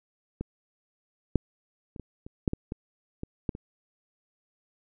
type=clicks; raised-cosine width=3 ms; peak=-19 / -8 / -29 / -25 / -29 / -10 / -16 / -20 / -21 / -14 / -26 dBFS; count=11; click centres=0.41 / 1.357 / 1.962 / 1.997 / 2.265 / 2.478 / 2.534 / 2.721 / 3.234 / 3.492 / 3.551 s; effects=none